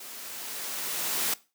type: noise with level ramp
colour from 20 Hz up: white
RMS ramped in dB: -43 to -27 dBFS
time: 0-1.34 s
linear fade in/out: 5 ms
effects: noise-tail reverb RT60 0.3 s tail -19 dB re dry + high-pass 200 Hz 12 dB/octave